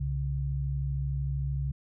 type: tone pair together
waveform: sine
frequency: 65.41 / 138.6 Hz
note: C2 / C#3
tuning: 0 / 0 cents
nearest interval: octave + minor second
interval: 1300 cents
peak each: -31 / -30 dBFS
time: 0-1.72 s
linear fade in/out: 10 ms
effects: none